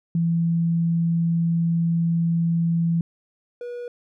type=tone pair in turn; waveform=sine / triangle; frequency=167.5 / 484 Hz; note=E3 / B4; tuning=+28 / -35 cents; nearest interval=octave + tritone; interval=1837 cents; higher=second; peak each=-18 / -28 dBFS; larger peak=first; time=0.15-3.01 / 3.61-3.88 s; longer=first; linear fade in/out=2 ms; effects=none